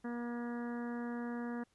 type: harmonic tone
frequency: 238.7 Hz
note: A#3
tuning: 41 cents sharp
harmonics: 1 / 2 / 3 / 4 / 5 / 6 / 7 / 8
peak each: -38 / -46 / -51 / -52 / -54 / -55 / -52 / -59 dBFS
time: 0.04-1.64 s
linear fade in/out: 10 ms
effects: pink hiss -74 dBFS RMS until 1.74 s + resampled to 24000 Hz